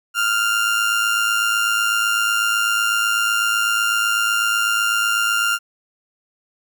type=tone with amplitude modulation; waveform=30% pulse; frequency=1396.9 Hz; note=F6; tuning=in tune; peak=-12 dBFS; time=0.14-5.59 s; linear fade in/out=50 ms; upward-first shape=sine; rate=108 Hz; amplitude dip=45%; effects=none